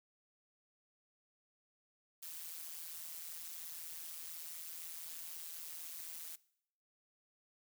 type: noise with amplitude modulation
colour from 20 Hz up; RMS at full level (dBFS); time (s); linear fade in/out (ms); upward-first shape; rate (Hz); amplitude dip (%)
blue; -44; 2.22-6.36; 10; sine; 164; 80
effects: noise-tail reverb RT60 0.7 s tail -21 dB re dry